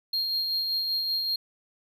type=tone with tremolo; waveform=triangle; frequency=4227 Hz; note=C8; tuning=17 cents sharp; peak=-23 dBFS; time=0.13-1.36 s; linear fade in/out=5 ms; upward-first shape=sine; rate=5.2 Hz; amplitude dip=30%; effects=none